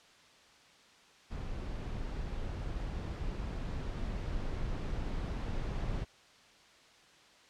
brown noise with level ramp, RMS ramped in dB -39 to -35 dBFS, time 1.3-6.05 s, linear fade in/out 20 ms, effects white hiss -60 dBFS RMS until 7.49 s + low-pass 5000 Hz 12 dB/octave

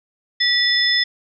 sine tone cluster, 1947 / 3495 / 5150 Hz, B6 / A7 / E8, -25 / -12 / -41 cents, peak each -19 dBFS, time 0.4-1.04 s, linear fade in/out 10 ms, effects none

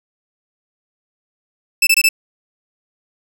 sawtooth tone bursts, 2637 Hz, E7, in tune, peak -6 dBFS, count 4, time 1.82-2.089 s, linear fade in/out 5 ms, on 50 ms, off 23 ms, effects none

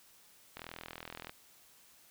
click train, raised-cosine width 0.3 ms, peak -27 dBFS, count 31, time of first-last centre 0.57-1.295 s, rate 41.4 Hz, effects white hiss -62 dBFS RMS until 2.1 s

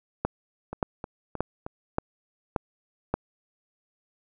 two click trains, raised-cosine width 1 ms, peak -20 / -10 dBFS, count 4 / 6, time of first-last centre 0.73-1.665 / 0.25-3.14 s, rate 3.21 / 1.73 Hz, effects none

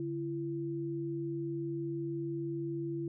sine tone pair together, 143.4 / 336.8 Hz, D3 / E4, -41 / +37 cents, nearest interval octave + minor third, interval 1478 cents, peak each -39 / -35 dBFS, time 0-3.08 s, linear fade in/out 2 ms, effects none

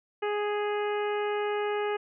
harmonic tone, 415.3 Hz, G#4, in tune, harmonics 1 / 2 / 3 / 4 / 5 / 6 / 7, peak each -28 / -34 / -38 / -40 / -42 / -44 / -45 dBFS, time 0.22-1.97 s, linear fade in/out 10 ms, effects none

